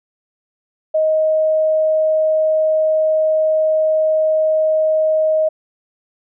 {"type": "tone", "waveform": "sine", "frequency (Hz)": 627, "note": "D#5", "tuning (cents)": 13, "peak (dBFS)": -12, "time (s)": [0.94, 5.49], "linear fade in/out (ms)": 10, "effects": []}